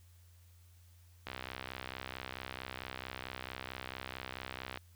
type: click train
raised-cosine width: 0.3 ms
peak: -24 dBFS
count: 227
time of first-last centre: 1.27-4.774 s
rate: 64.5 Hz
effects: added 87 Hz sine -58 dBFS peak until 4.95 s + white hiss -69 dBFS RMS until 4.95 s